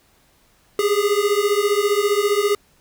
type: beating tone pair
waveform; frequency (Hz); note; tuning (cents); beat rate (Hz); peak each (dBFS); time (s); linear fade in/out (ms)
square; 402.6 / 417.6; G4 / G#4; +46 / +10; 15; -20; 0.79-2.55; 2
effects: pink hiss -58 dBFS RMS until 2.8 s